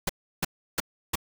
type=noise bursts; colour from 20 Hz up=pink; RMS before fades=-26 dBFS; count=4; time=0.07-1.156 s; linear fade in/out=5 ms; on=24 ms; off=330 ms; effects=none